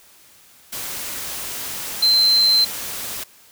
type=tone in noise; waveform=sine; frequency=4102 Hz; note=C8; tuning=35 cents flat; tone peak=-12 dBFS; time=2.02-2.65 s; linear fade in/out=10 ms; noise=white; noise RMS=-29 dBFS; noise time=0.72-3.24 s; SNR=+14 dB; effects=white hiss -50 dBFS RMS until 3.51 s